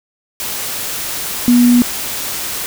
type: tone in noise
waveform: sine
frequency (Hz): 243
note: B3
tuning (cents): -28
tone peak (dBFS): -6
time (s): 1.48-1.82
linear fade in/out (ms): 0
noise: white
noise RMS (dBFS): -22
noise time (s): 0.4-2.66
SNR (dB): +13
effects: none